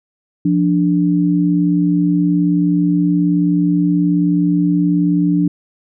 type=tone pair together; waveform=sine; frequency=174.28 / 293.1 Hz; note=F3 / D4; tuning=-3 / -3 cents; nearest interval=major sixth; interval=900 cents; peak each=-14 dBFS; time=0.45-5.48 s; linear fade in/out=5 ms; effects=none